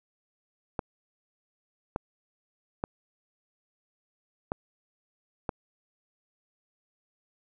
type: clicks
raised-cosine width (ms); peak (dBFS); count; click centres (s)
1; -15; 5; 0.792 / 1.961 / 2.839 / 4.519 / 5.492
effects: none